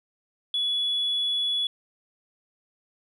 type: tone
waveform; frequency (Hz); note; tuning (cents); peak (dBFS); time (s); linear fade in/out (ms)
sine; 3400; G#7; +40; -22; 0.54-1.67; 2
effects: tanh soft clip ceiling -19 dBFS